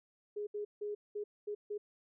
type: tone bursts at uneven times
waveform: sine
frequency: 415.3 Hz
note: G#4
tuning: in tune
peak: -36 dBFS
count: 6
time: 0.36-0.47 / 0.54-0.65 / 0.81-0.95 / 1.15-1.24 / 1.47-1.55 / 1.7-1.78 s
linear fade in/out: 10 ms
effects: none